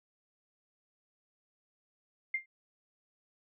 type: tone with exponential decay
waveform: sine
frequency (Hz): 2107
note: C7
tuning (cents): +12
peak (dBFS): -26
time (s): 2.34-2.46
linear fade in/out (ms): 5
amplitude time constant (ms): 25
effects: none